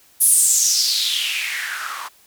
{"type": "noise with band-pass filter sweep", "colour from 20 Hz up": "blue", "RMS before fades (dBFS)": -19, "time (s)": [0.2, 2.09], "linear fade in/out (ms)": 20, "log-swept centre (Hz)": [11000, 1000], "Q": 5.1, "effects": ["white hiss -53 dBFS RMS until 2.26 s"]}